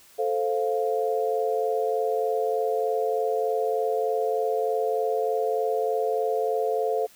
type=chord; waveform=sine; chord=F major; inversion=first; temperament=equal; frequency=440 / 523.3 / 698.5 Hz; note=A4 / C5 / F5; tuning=0 / 0 / 0 cents; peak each=-25 / -28 / -28 dBFS; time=0.18-7.07 s; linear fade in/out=20 ms; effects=white hiss -54 dBFS RMS until 7.15 s